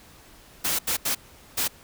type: noise bursts at uneven times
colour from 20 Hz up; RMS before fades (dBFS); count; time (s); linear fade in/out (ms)
white; -25; 4; 0.64-0.79 / 0.87-0.97 / 1.05-1.15 / 1.57-1.68; 10
effects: pink hiss -51 dBFS RMS until 1.83 s